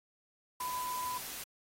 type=tone in noise; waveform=sine; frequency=1000 Hz; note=B5; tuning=21 cents sharp; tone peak=-35 dBFS; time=0.6-1.18 s; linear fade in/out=5 ms; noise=white; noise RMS=-43 dBFS; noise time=0.6-1.44 s; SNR=+5 dB; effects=AAC 48 kbps